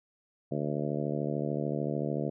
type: harmonic tone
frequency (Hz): 73.5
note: D2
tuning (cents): +2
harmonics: 2 / 3 / 4 / 5 / 6 / 7 / 8 / 9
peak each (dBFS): -34 / -36 / -37 / -38 / -39 / -39 / -40 / -41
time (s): 0.51-2.3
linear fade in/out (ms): 10
effects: none